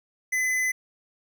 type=tone with hard clipping; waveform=sine; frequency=2021 Hz; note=B6; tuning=39 cents sharp; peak=-24 dBFS; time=0.32-0.72 s; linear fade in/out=10 ms; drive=14 dB; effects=none